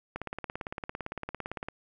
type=click train; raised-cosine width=0.5 ms; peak=-20 dBFS; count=28; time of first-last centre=0.16-1.685 s; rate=17.7 Hz; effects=none